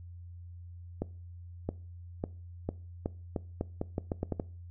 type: accelerating click train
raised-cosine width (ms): 2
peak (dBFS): -18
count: 13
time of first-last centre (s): 1.02-4.398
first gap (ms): 670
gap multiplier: 0.82
effects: noise-tail reverb RT60 0.4 s tail -21 dB re dry + added 87 Hz sine -44 dBFS peak until 4.7 s